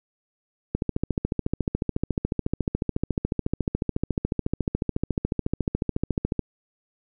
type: click train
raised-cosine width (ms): 3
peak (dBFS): -10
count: 80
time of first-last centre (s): 0.75-6.393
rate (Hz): 14
effects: none